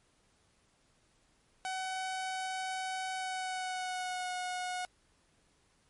sawtooth tone with pitch glide, 753 to 728.2 Hz, F#5 to F#5, +30 to -28 cents, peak -31 dBFS, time 1.65-4.85 s, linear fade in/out 0 ms, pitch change -58 cents, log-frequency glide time 3.13-4.34 s, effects pink hiss -70 dBFS RMS until 5.89 s + MP3 48 kbps

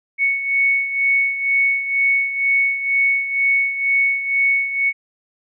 sine beating tone pair, 2217 / 2219.1 Hz, C#7 / C#7, 0 / +1 cents, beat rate 2.1 Hz, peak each -16 / -22 dBFS, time 0.18-4.93 s, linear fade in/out 50 ms, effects none

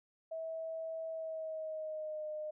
sine tone with pitch glide, 648 to 611.6 Hz, E5 to D#5, -30 to -30 cents, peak -38 dBFS, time 0.31-2.51 s, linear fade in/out 10 ms, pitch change -100 cents, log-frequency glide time 1.1-2.27 s, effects none

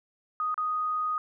sine tone with dropouts, 1244.5 Hz, D#6, in tune, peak -26 dBFS, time 0.4-1.18 s, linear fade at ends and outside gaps 1 ms, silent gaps 0.543-0.578 s, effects none

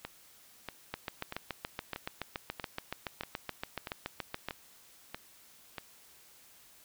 two click trains, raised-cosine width 0.3 ms, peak -22 / -19 dBFS, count 10 / 26, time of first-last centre 0.05-5.782 / 0.94-4.486 s, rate 1.57 / 7.05 Hz, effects white hiss -59 dBFS RMS until 6.84 s

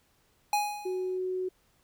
square tone with exponential decay, 830.6 Hz, G#5, in tune, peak -23 dBFS, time 0.53-1.18 s, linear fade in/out 2 ms, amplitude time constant 140 ms
sine tone, 370 Hz, F#4, in tune, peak -29 dBFS, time 0.85-1.49 s, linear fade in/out 10 ms
effects pink hiss -68 dBFS RMS until 1.83 s

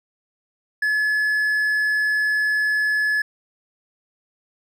triangle tone, 1710 Hz, A6, 50 cents flat, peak -16 dBFS, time 0.82-3.22 s, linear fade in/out 5 ms, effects none

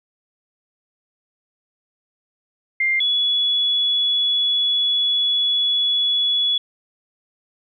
sine tone pair in turn, 2100 / 3395 Hz, C7 / G#7, +6 / +37 cents, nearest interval minor sixth, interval 831 cents, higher second, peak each -16 dBFS, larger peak neither, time 2.8-3 / 3-6.58 s, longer second, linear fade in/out 5 ms, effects none

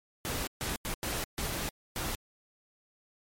pink noise bursts at uneven times, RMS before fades -34 dBFS, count 6, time 0.25-0.47 / 0.61-0.76 / 0.85-0.94 / 1.03-1.24 / 1.38-1.69 / 1.96-2.15 s, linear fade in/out 0 ms, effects MP3 64 kbps

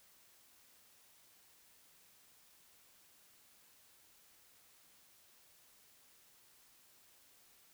silence, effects white hiss -66 dBFS RMS until 7.73 s

